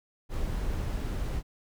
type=noise; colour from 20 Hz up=brown; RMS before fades=-31 dBFS; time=0.29-1.43 s; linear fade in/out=50 ms; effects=none